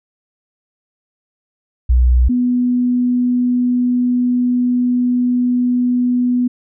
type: tone pair in turn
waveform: sine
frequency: 61.7 / 246.8 Hz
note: B1 / B3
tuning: -1 / -1 cents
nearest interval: 2 octaves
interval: 2400 cents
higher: second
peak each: -8 / -12 dBFS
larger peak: first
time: 1.89-2.29 / 2.29-6.48 s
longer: second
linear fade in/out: 10 ms
effects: none